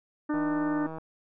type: harmonic tone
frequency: 299.6 Hz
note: D4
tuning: 35 cents sharp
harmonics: 1 / 2 / 3 / 4 / 5 / 6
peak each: -26 / -39 / -39 / -39 / -42 / -45 dBFS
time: 0.29-0.87 s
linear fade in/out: 10 ms
type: click train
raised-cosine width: 1 ms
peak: -26 dBFS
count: 104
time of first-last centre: 0.34-0.984 s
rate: 160 Hz
effects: none